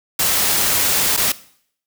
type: noise with dropouts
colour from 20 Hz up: white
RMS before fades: -17 dBFS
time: 0.19-1.32 s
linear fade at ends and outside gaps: 5 ms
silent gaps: 1.166-1.174 s
effects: noise-tail reverb RT60 0.6 s tail -18 dB re dry